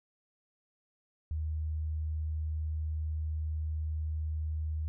sine tone, 77.8 Hz, D#2, in tune, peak -31 dBFS, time 1.31-4.88 s, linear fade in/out 0 ms, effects none

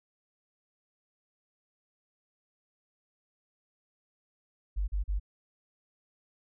sine tone bursts, 49.06 Hz, G1, 2 cents sharp, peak -27 dBFS, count 3, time 4.76-5.198 s, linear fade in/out 20 ms, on 120 ms, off 39 ms, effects none

